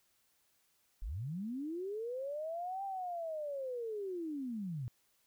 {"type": "linear two-way sweep", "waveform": "sine", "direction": "up then down", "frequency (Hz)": [34.55, 794, 114.3], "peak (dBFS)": -37, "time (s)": [1.02, 4.88], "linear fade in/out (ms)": 0, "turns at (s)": 2.84, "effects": ["white hiss -74 dBFS RMS until 5.26 s"]}